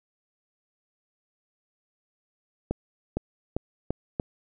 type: accelerating click train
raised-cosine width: 2 ms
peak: -13 dBFS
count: 5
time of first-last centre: 2.71-4.198 s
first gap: 460 ms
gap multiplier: 0.86
effects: none